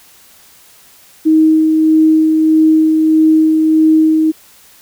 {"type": "tone with tremolo", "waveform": "sine", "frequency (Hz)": 315.2, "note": "D#4", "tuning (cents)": 23, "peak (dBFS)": -5, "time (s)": [1.25, 4.32], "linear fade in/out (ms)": 20, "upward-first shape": "sine", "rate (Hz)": 1.6, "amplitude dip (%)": 30, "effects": ["white hiss -44 dBFS RMS until 4.81 s"]}